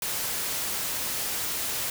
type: noise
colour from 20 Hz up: white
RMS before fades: -30 dBFS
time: 0.02-1.9 s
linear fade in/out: 2 ms
effects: none